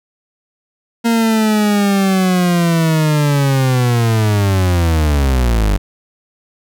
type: linear sweep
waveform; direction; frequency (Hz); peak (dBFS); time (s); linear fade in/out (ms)
40% pulse; down; 233.1 to 47.6; -10; 1.04-5.78; 20
effects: none